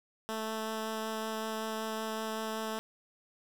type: tone with vibrato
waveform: 10% pulse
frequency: 220 Hz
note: A3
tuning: in tune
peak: -26 dBFS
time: 0.29-2.79 s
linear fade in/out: 0 ms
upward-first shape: sine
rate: 5.3 Hz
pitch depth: 8 cents each way
effects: 9-bit